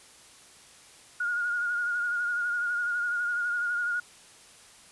sine tone with vibrato, 1432 Hz, F6, 43 cents sharp, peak -26 dBFS, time 1.2-4 s, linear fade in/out 5 ms, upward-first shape sine, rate 12 Hz, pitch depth 36 cents each way, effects white hiss -53 dBFS RMS until 4.91 s + resampled to 24000 Hz

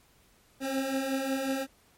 25% pulse beating tone pair, 264 / 269.5 Hz, C4 / C#4, +16 / -49 cents, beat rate 5.5 Hz, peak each -31 / -26 dBFS, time 0.6-1.67 s, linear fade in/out 50 ms, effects pink hiss -63 dBFS RMS until 1.97 s + MP3 64 kbps

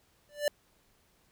square tone with exponential growth, 587.3 Hz, D5, in tune, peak -23 dBFS, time 0.29-0.48 s, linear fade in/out 2 ms, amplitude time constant 40 ms, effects pink hiss -68 dBFS RMS until 1.31 s

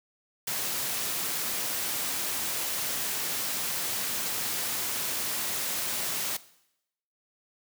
white noise, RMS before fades -31 dBFS, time 0.47-6.37 s, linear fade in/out 5 ms, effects noise-tail reverb RT60 0.8 s tail -18 dB re dry + high-pass 100 Hz 12 dB/octave

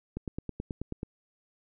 click train, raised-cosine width 3 ms, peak -21 dBFS, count 9, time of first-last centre 0.17-1.031 s, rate 9.29 Hz, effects none

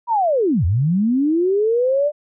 sine linear two-way sweep, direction down then up, 980 to 77.78 to 602 Hz, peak -14 dBFS, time 0.07-2.12 s, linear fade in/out 50 ms, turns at 0.65 s, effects none

